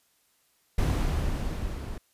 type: noise with level ramp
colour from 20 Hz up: brown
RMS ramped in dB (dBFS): -23 to -36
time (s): 0.78-1.98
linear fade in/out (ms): 5
effects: white hiss -68 dBFS RMS until 2.13 s + resampled to 32000 Hz